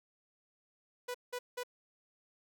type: tone bursts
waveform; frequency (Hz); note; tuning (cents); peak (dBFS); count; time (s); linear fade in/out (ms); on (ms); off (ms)
sawtooth; 493; B4; -3; -33; 3; 1.08-1.635; 10; 65; 180
effects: none